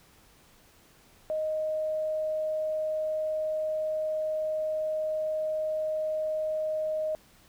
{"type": "tone", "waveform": "sine", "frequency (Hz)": 622.3, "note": "D#5", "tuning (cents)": 0, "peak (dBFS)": -27, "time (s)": [1.3, 7.15], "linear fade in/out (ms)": 0, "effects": ["pink hiss -59 dBFS RMS until 7.48 s"]}